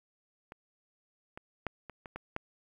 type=clicks; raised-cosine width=0.5 ms; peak=-30 / -28 / -18 / -29 / -29 / -25 / -19 dBFS; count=7; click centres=0.521 / 1.375 / 1.667 / 1.897 / 2.058 / 2.16 / 2.364 s; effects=10-bit